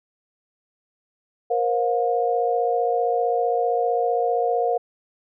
sine tone cluster, 471.6 / 527 / 713 Hz, A#4 / C5 / F5, +20 / +12 / +36 cents, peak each -22 / -27 / -22 dBFS, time 1.5-4.78 s, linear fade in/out 10 ms, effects none

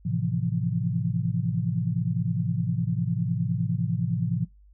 sine chord, F major seventh, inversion first, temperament equal, 110 / 130.81 / 164.81 / 174.61 Hz, A2 / C3 / E3 / F3, 0 / 0 / 0 / 0 cents, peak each -29 dBFS, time 0.05-4.45 s, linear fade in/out 10 ms, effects noise-tail reverb RT60 0.2 s tail -23 dB re dry + added 50 Hz sine -51 dBFS peak until 4.73 s

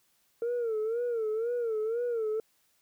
sine tone with vibrato, 457.1 Hz, A#4, 34 cents flat, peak -26 dBFS, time 0.42-2.4 s, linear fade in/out 2 ms, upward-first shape sine, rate 2 Hz, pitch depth 110 cents each way, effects tanh soft clip ceiling -26 dBFS + white hiss -70 dBFS RMS until 2.81 s

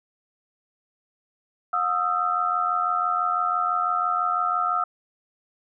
sine tone cluster, 720 / 1249 / 1335 Hz, F#5 / D#6 / E6, -47 / +6 / +22 cents, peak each -28 / -25 / -24 dBFS, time 1.73-4.84 s, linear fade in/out 5 ms, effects none

